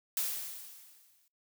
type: noise with exponential decay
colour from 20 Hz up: blue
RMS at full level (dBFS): -31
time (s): 0.17-1.28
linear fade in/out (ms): 1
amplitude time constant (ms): 240
effects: noise-tail reverb RT60 0.3 s tail -26 dB re dry